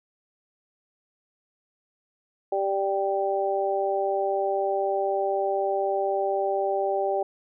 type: harmonic tone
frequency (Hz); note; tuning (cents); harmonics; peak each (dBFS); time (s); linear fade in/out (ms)
196; G3; 0; 2 / 3 / 4; -27 / -27 / -27; 2.52-7.23; 5
effects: none